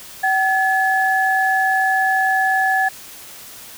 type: tone pair together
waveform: sine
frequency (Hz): 762.2 / 1711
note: G5 / A6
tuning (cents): -49 / -49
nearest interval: octave + major second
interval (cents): 1400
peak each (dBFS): -17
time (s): 0.23-2.89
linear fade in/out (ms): 10
effects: white hiss -38 dBFS RMS until 3.77 s